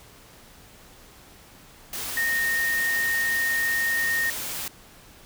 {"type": "tone in noise", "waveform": "sine", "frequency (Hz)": 1847, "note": "A#6", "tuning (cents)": -16, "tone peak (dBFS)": -22, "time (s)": [2.17, 4.3], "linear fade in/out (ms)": 2, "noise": "white", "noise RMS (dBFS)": -32, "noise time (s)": [1.93, 4.68], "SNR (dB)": 7, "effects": ["pink hiss -50 dBFS RMS until 5.25 s"]}